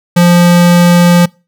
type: tone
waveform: square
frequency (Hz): 174.61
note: F3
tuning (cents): 0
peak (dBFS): -4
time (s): 0.16-1.26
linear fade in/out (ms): 10
effects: noise-tail reverb RT60 0.3 s tail -25 dB re dry